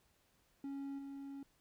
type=tone with level steps; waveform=triangle; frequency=276.9 Hz; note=C#4; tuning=2 cents flat; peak=-39 / -43 dBFS; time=0.64-1.43 s; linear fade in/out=2 ms; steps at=0.98 s; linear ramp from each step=10 ms; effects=pink hiss -74 dBFS RMS until 1.6 s